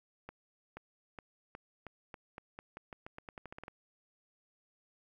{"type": "accelerating click train", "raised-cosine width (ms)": 0.5, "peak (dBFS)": -30, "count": 19, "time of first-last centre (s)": [0.29, 3.681], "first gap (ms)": 480, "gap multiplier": 0.87, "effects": ["11-bit"]}